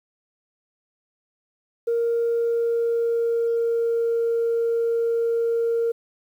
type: tone with pitch glide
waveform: sine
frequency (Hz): 466.2 to 463.2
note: A#4 to A#4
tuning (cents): 0 to -11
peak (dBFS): -18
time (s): 1.87-5.92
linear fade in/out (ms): 10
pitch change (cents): -11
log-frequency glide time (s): 2.26-4.16
effects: tanh soft clip ceiling -16 dBFS + 9-bit